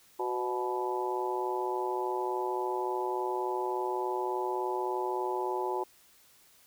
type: harmonic tone with a mistuned harmonic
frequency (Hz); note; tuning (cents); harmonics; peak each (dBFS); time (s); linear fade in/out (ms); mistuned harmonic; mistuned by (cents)
123.47; B2; 0; 3 / 4 / 5 / 6 / 7 / 8; -33 / -40 / -42 / -42 / -34 / -38; 0.19-5.84; 10; 4; +35
effects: white hiss -61 dBFS RMS until 6.66 s